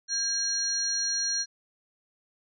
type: tone cluster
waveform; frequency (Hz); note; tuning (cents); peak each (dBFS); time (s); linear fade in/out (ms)
sine; 1615 / 4252 / 5750; G#6 / C8 / F8; -49 / +27 / +50; -37 / -30 / -28; 0.08-1.46; 50
effects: none